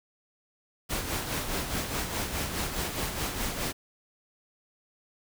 pink noise with tremolo, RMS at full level -30 dBFS, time 0.89-3.73 s, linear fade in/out 20 ms, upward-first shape sine, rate 4.8 Hz, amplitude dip 50%, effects none

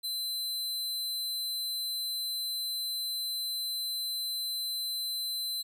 sawtooth tone, 4050 Hz, B7, 43 cents sharp, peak -29 dBFS, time 0.03-5.63 s, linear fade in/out 20 ms, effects none

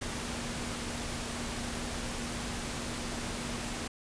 sine tone in noise, 238 Hz, A#3, 36 cents sharp, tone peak -42 dBFS, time 0.01-3.88 s, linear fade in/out 10 ms, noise pink, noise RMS -37 dBFS, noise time 0.01-3.88 s, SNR -8 dB, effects resampled to 22050 Hz

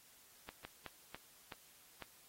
slowing click train, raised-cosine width 0.3 ms, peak -30 dBFS, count 6, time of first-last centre 0.49-2.023 s, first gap 160 ms, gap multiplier 1.33, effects white hiss -64 dBFS RMS until 2.28 s + AAC 48 kbps

